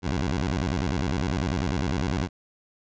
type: tone with vibrato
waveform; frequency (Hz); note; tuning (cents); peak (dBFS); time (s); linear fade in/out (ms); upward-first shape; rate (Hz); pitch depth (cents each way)
15% pulse; 77.7; D#2; -2; -18; 0.02-2.29; 50; square; 10; 290
effects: resampled to 16000 Hz